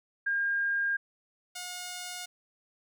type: tone pair in turn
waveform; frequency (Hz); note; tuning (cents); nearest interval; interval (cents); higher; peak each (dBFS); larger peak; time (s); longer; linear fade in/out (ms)
sine / 5% pulse; 1612 / 719.6; G6 / F#5; +48 / -48; octave + major second; 1396; first; -26; neither; 0.26-0.97 / 1.55-2.26; neither; 10
effects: none